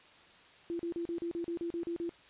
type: tone bursts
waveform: sine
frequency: 340 Hz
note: F4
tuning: 46 cents flat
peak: -33 dBFS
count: 11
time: 0.7-2.093 s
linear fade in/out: 0 ms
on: 93 ms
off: 37 ms
effects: white hiss -58 dBFS RMS until 2.29 s + resampled to 8000 Hz